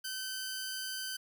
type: tone pair together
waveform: 15% pulse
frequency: 1533 / 4847 Hz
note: G6 / D#8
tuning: -39 / -46 cents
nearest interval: octave + minor sixth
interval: 1993 cents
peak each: -32 / -35 dBFS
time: 0.04-1.17 s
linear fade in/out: 10 ms
effects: none